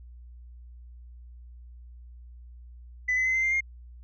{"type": "tone with pitch steps", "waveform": "sine", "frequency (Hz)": [2001, 2025, 2050, 2075, 2100, 2126], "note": ["B6", "B6", "C7", "C7", "C7", "C7"], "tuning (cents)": [22, 43, -36, -15, 6, 27], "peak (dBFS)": -21, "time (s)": [3.08, 3.608], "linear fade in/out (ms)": 10, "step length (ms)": 88, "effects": ["tanh soft clip ceiling -20 dBFS", "added 60 Hz sine -44 dBFS peak until 4.03 s"]}